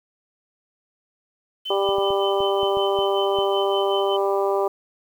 sine tone with tremolo, 3056 Hz, G7, 45 cents flat, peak -26 dBFS, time 1.65-4.17 s, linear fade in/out 10 ms, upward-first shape sine, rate 5.3 Hz, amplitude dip 70%
harmonic tone, 197.4 Hz, G3, 12 cents sharp, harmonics 2 / 3 / 4 / 5 / 6, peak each -21 / -25 / -27 / -29 / -31 dBFS, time 1.7-4.68 s, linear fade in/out 5 ms
clicks, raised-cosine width 3 ms, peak -25 dBFS, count 8, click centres 1.89 / 1.984 / 2.105 / 2.405 / 2.632 / 2.771 / 2.989 / 3.387 s
effects 8-bit

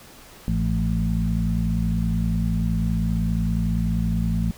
harmonic tone with a mistuned harmonic, 55 Hz, A1, in tune, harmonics 1 / 2 / 3 / 4, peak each -24 / -27 / -24 / -27 dBFS, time 0.48-4.51 s, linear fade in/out 0 ms, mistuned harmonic 3, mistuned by +47 cents, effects pink hiss -46 dBFS RMS until 4.57 s

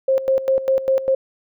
sine tone with tremolo, 532 Hz, C5, 29 cents sharp, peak -13 dBFS, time 0.08-1.15 s, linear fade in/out 5 ms, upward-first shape square, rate 5 Hz, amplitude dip 75%, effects none

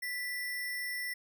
sine tone with sample-and-hold, 1972 Hz, B6, 3 cents flat, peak -34 dBFS, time 0.02-1.14 s, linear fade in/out 10 ms, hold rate 7350 Hz, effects none

